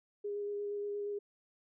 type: tone with vibrato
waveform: sine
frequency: 409.4 Hz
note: G#4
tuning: 25 cents flat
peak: -35 dBFS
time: 0.24-1.19 s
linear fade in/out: 10 ms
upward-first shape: square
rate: 8.5 Hz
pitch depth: 9 cents each way
effects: none